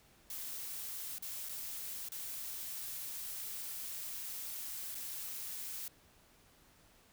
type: noise with dropouts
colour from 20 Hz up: blue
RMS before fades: -43 dBFS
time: 0.3-5.88 s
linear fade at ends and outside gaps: 2 ms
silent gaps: 1.184-1.223 / 1.488-1.493 / 2.087-2.119 / 4.947-4.951 s
effects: pink hiss -65 dBFS RMS until 7.12 s